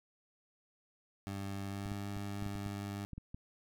20% pulse tone with pitch glide, 98.6 to 100.73 Hz, G2 to G2, +11 to +48 cents, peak -34 dBFS, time 1.27-3.05 s, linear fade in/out 0 ms, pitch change +37 cents, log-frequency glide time 1.68-1.92 s
clicks, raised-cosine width 5 ms, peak -32 dBFS, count 10, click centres 1.86 / 1.918 / 2.168 / 2.424 / 2.463 / 2.556 / 2.663 / 3.133 / 3.18 / 3.345 s
effects none

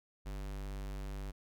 square tone, 49.19 Hz, G1, 7 cents sharp, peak -40 dBFS, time 0.25-1.32 s, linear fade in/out 20 ms, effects none

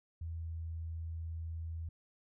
sine tone with pitch glide, 82.41 to 81.89 Hz, E2 to E2, 0 to -11 cents, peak -38 dBFS, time 0.21-1.89 s, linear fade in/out 5 ms, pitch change -11 cents, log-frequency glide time 0.37-0.48 s, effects none

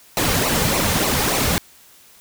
pink noise with flanger, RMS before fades -19 dBFS, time 0.17-1.58 s, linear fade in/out 0 ms, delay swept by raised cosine 0.59 to 3.09 ms, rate 3.4 Hz, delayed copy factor -0.65, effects white hiss -49 dBFS RMS until 2.2 s

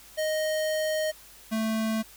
square tone pair in turn, 622.3 / 220.8 Hz, D#5 / A3, 0 / +6 cents, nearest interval octave + tritone, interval 1794 cents, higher first, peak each -26 dBFS, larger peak neither, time 0.17-1.12 / 1.51-2.03 s, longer first, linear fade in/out 20 ms, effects added 50 Hz sine -60 dBFS peak until 2.16 s + white hiss -51 dBFS RMS until 2.16 s

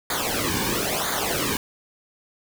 pink noise with flanger, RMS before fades -25 dBFS, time 0.1-1.57 s, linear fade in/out 2 ms, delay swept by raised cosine 0.36 to 1.56 ms, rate 1 Hz, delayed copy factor -0.85, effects none

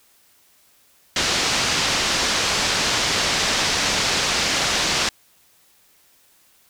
white low-pass noise, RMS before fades -21 dBFS, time 1.16-5.09 s, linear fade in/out 2 ms, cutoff 6100 Hz, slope 24 dB/octave, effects white hiss -57 dBFS RMS until 6.69 s

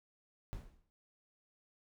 brown noise with exponential decay, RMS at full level -41 dBFS, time 0.53-0.9 s, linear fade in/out 0 ms, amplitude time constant 79 ms, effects none

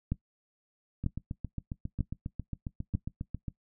two click trains, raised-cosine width 5 ms, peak -17 / -23 dBFS, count 4 / 19, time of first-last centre 0.12-2.95 / 1.04-3.482 s, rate 1.06 / 7.37 Hz, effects noise-tail reverb RT60 0.1 s tail -18 dB re dry

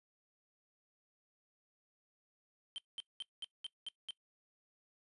triangle tone bursts, 3122 Hz, G7, 8 cents flat, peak -38 dBFS, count 7, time 2.76-4.107 s, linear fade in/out 0 ms, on 21 ms, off 200 ms, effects noise-tail reverb RT60 0.1 s tail -20 dB re dry + resampled to 24000 Hz

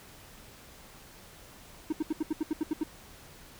triangle tone bursts, 311.1 Hz, D#4, in tune, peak -24 dBFS, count 10, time 1.9-2.835 s, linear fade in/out 5 ms, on 26 ms, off 75 ms, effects pink hiss -52 dBFS RMS until 3.59 s

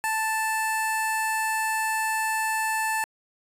15% pulse tone with notch filter, 880 Hz, A5, in tune, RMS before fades -26 dBFS, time 0.04-3.04 s, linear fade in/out 0 ms, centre 3600 Hz, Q 1.1, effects resampled to 32000 Hz

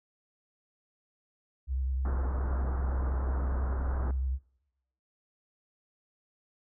sine tone with vibrato, 65.41 Hz, C2, in tune, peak -28 dBFS, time 1.67-4.39 s, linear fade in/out 50 ms, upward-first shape triangle, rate 9.8 Hz, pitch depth 51 cents each way
pink low-pass noise, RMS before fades -39 dBFS, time 2.05-4.11 s, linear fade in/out 2 ms, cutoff 1500 Hz, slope 48 dB/octave
effects noise-tail reverb RT60 0.8 s tail -21 dB re dry

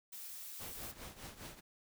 blue noise, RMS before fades -48 dBFS, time 0.12-0.92 s, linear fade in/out 10 ms
pink noise with tremolo, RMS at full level -47 dBFS, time 0.59-1.61 s, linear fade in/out 20 ms, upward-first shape triangle, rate 4.9 Hz, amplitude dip 80%
effects none

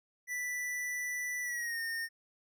square tone with pitch glide, 1975 to 1832.1 Hz, B6 to A#6, 0 to -30 cents, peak -35 dBFS, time 0.27-2.09 s, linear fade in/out 50 ms, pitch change -130 cents, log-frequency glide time 1.42-1.8 s, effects none

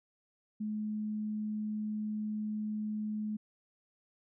sine tone, 213.1 Hz, G#3, 45 cents sharp, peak -33 dBFS, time 0.6-3.37 s, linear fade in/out 10 ms, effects none

